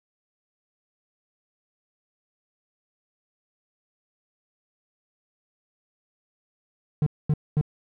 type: tone bursts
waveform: triangle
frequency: 150 Hz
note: D3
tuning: 37 cents sharp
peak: -16 dBFS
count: 3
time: 7.02-7.612 s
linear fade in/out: 2 ms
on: 44 ms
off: 230 ms
effects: none